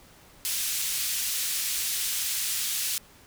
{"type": "band-pass noise", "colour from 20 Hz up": "white", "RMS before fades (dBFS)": -29, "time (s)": [0.45, 2.98], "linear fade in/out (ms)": 0, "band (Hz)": [2500, 14000], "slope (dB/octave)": 12, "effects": ["pink hiss -54 dBFS RMS until 3.26 s"]}